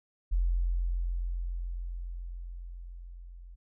sine tone with level ramp, 43.6 Hz, F1, 2 cents flat, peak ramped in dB -23 to -45 dBFS, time 0.31-3.56 s, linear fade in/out 20 ms, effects none

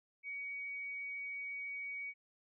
sine tone, 2253 Hz, C#7, 28 cents sharp, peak -40 dBFS, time 0.23-2.14 s, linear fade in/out 50 ms, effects none

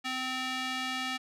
square tone with band-pass filter, 258.2 Hz, C4, 23 cents flat, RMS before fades -34 dBFS, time 0.04-1.18 s, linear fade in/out 20 ms, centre 2700 Hz, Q 1, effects none

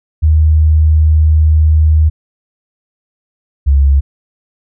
sine tone pair in turn, 77.78 / 69.29 Hz, D#2 / C#2, 0 / 0 cents, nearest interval major second, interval 200 cents, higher first, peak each -5 dBFS, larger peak neither, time 0.22-2.1 / 3.66-4.01 s, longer first, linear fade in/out 20 ms, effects none

